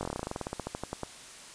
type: slowing click train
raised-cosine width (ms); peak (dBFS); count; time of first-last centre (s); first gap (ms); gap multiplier
1; -19; 21; 0.01-1.033; 20; 1.09
effects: white hiss -48 dBFS RMS until 1.54 s + resampled to 22050 Hz